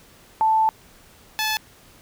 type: tone pair in turn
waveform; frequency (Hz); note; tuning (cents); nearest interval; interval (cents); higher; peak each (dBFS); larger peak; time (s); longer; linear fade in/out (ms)
sine / 10% pulse; 880 / 865.9; A5 / A5; 0 / -28; unison; 28; first; -15 / -13; second; 0.41-0.69 / 1.39-1.57; first; 0
effects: pink hiss -51 dBFS RMS until 2.01 s